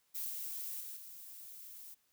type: noise with level steps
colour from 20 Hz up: violet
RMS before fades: -40 / -42 / -46 / -51 dBFS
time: 0.14-1.95 s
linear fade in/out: 20 ms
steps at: 0.29 / 0.8 / 0.96 s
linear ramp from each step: 10 ms
effects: white hiss -75 dBFS RMS until 2.12 s